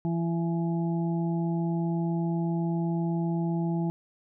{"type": "harmonic tone", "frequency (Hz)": 167.8, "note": "E3", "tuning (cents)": 31, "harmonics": [1, 2, 4, 5], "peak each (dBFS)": [-26, -32, -41, -40], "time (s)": [0.05, 3.9], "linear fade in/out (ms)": 0, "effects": []}